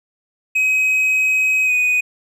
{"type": "tone with pitch glide", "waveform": "triangle", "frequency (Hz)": [2534, 2489], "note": ["D#7", "D#7"], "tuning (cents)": [31, 0], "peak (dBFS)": -12, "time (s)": [0.55, 2.01], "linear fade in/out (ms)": 10, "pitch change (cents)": -31, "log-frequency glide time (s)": [1.65, 1.72], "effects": []}